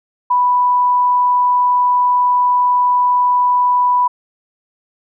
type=tone; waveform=sine; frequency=987.8 Hz; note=B5; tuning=in tune; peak=-10 dBFS; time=0.3-4.08 s; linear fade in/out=10 ms; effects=none